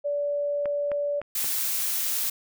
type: tone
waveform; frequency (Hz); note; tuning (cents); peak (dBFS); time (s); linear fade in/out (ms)
sine; 578; D5; -28; -24; 0.04-1.21; 20
type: clicks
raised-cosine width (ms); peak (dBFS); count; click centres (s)
0.5; -21; 4; 0.657 / 0.917 / 1.216 / 1.444
type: noise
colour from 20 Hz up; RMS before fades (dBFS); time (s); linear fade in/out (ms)
blue; -27; 1.35-2.3; 5
effects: none